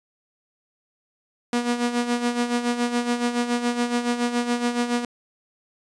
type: tone with tremolo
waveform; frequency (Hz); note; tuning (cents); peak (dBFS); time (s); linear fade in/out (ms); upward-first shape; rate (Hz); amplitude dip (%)
sawtooth; 240.7; B3; -44; -15; 1.53-5.05; 2; sine; 7.1; 65
effects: resampled to 22050 Hz